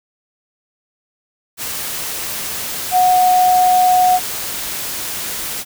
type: tone in noise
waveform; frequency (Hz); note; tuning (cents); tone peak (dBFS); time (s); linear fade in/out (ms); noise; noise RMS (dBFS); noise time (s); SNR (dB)
sine; 732; F#5; -19; -9; 2.91-4.2; 50; white; -24; 1.57-5.65; +12
effects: none